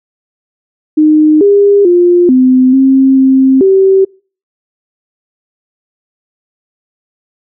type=tone with pitch steps; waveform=sine; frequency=307.1 / 403.8 / 351.9 / 256.6 / 266.7 / 264.8 / 384.8 Hz; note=D#4 / G#4 / F4 / C4 / C4 / C4 / G4; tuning=-23 / -49 / +13 / -34 / +33 / +21 / -32 cents; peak=-3 dBFS; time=0.97-4.05 s; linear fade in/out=10 ms; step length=440 ms; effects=noise-tail reverb RT60 0.4 s tail -26 dB re dry